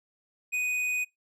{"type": "tone with tanh clipping", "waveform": "triangle", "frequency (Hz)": 2489, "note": "D#7", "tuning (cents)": 0, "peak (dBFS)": -28, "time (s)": [0.52, 1.05], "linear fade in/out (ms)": 20, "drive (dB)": 14, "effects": ["noise-tail reverb RT60 0.2 s tail -25 dB re dry", "resampled to 32000 Hz"]}